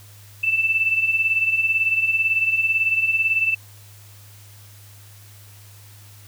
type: beating tone pair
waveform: sine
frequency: 2635 / 2653 Hz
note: E7 / E7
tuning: -1 / +10 cents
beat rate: 18 Hz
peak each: -24 / -18 dBFS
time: 0.43-3.55 s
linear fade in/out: 10 ms
effects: added 102 Hz sine -44 dBFS peak until 6.27 s + white hiss -49 dBFS RMS until 6.27 s